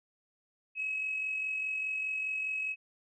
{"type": "tone with amplitude modulation", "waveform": "sine", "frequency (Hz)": 2563, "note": "E7", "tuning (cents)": -49, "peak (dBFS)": -29, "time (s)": [0.75, 2.76], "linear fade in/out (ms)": 50, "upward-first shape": "sine", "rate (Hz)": 44.9, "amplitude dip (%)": 40, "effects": ["tanh soft clip ceiling -25 dBFS"]}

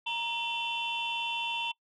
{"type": "tone cluster", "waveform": "sine", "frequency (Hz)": [938, 2709, 3055, 3486], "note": ["A#5", "E7", "G7", "A7"], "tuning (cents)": [11, 47, -45, -17], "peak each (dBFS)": [-34, -34, -37, -37], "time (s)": [0.06, 1.72], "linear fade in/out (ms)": 10, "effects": ["noise-tail reverb RT60 0.1 s tail -23 dB re dry", "tanh soft clip ceiling -23 dBFS"]}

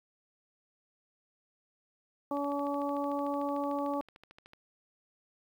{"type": "harmonic tone", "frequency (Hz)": 284.6, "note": "C#4", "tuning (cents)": 46, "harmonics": [1, 2, 3, 4], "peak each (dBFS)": [-34, -35, -37, -39], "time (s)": [2.31, 4.01], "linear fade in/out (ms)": 2}
{"type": "click train", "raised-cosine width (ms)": 0.3, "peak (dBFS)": -36, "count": 30, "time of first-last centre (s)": [2.37, 4.534], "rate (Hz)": 13.4}
{"effects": ["10-bit"]}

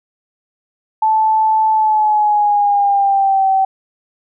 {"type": "tone with pitch glide", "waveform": "sine", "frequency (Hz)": [874, 769.7], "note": ["A5", "G5"], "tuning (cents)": [-12, -32], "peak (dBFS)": -10, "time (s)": [1.02, 3.65], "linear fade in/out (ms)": 5, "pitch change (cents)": -220, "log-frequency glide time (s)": [1.72, 3.48], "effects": []}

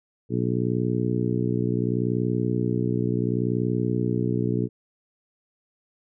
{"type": "harmonic tone", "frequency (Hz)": 60.7, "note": "B1", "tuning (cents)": -29, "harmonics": [2, 3, 4, 5, 6, 7], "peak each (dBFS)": [-26, -28, -29, -30, -31, -31], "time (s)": [0.29, 4.69], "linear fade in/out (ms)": 50, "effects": []}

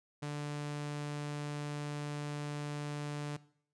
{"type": "tone", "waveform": "sawtooth", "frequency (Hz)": 146.83, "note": "D3", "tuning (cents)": 0, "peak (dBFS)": -33, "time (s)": [0.22, 3.37], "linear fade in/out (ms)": 10, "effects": ["noise-tail reverb RT60 0.6 s tail -19 dB re dry", "resampled to 22050 Hz"]}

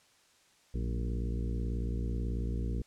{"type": "harmonic tone with a mistuned harmonic", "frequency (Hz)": 58.27, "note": "A#1", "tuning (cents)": 0, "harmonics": [1, 2, 3, 4, 5, 6, 7, 8], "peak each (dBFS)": [-32, -38, -42, -44, -46, -48, -49, -50], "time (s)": [0.74, 2.82], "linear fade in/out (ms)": 5, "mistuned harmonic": 3, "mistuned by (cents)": 100, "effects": ["white hiss -65 dBFS RMS until 2.86 s", "low-pass 8000 Hz 12 dB/octave"]}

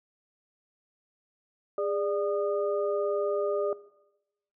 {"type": "tone cluster", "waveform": "sine", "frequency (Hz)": [409.4, 591, 1225], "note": ["G#4", "D5", "D#6"], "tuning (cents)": [-25, 11, -27], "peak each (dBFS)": [-30, -29, -37], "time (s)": [1.78, 3.73], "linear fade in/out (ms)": 2, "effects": ["noise-tail reverb RT60 0.9 s tail -18 dB re dry"]}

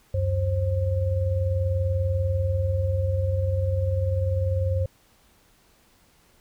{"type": "tone cluster", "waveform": "sine", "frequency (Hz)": [72.5, 92.8, 532], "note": ["D2", "F#2", "C5"], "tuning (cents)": [-22, 6, 29], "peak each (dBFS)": [-31, -22, -29], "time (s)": [0.14, 4.86], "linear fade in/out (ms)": 5, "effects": ["pink hiss -60 dBFS RMS until 6.4 s"]}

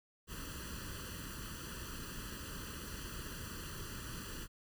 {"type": "noise with comb filter", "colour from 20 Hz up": "pink", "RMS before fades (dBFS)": -45, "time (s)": [0.27, 4.48], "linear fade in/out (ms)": 50, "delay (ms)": 0.67, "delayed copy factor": 0.9, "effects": []}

